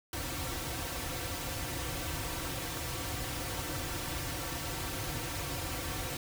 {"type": "noise with comb filter", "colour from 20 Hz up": "pink", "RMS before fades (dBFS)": -37, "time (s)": [0.13, 6.17], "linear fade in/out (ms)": 2, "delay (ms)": 4.8, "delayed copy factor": -0.95, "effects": []}